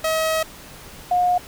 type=tone pair in turn; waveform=sawtooth / sine; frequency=638 / 717.7 Hz; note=D#5 / F5; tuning=+43 / +47 cents; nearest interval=major second; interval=204 cents; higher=second; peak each=-15 dBFS; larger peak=neither; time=0.04-0.43 / 1.11-1.38 s; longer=first; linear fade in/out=5 ms; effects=pink hiss -41 dBFS RMS until 1.47 s